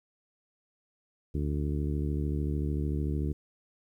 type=harmonic tone; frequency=73.42 Hz; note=D2; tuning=in tune; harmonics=1 / 2 / 3 / 4 / 5 / 6; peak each=-30 / -33 / -39 / -37 / -40 / -45 dBFS; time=1.34-3.33 s; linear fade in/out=10 ms; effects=11-bit